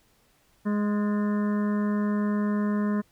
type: harmonic tone with a mistuned harmonic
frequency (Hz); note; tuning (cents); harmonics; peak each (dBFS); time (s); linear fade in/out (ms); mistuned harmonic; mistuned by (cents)
207.7; G#3; 0; 1 / 2 / 3 / 5 / 6 / 7 / 8 / 9; -23 / -35 / -39 / -38 / -45 / -45 / -49 / -45; 0.65-3.02; 20; 9; -68
effects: pink hiss -64 dBFS RMS until 3.11 s